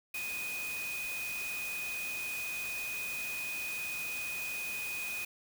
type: tone in noise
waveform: sine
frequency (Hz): 2489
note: D#7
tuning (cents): 0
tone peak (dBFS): -36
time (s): 0.14-5.25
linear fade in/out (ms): 5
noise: white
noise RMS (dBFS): -43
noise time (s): 0.14-5.25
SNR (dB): +4
effects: none